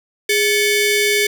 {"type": "ring-modulated tone", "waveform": "sawtooth", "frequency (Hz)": 1318.5, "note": "E6", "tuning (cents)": 0, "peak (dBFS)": -7, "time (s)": [0.29, 1.27], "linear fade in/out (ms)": 5, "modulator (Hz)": 905, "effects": []}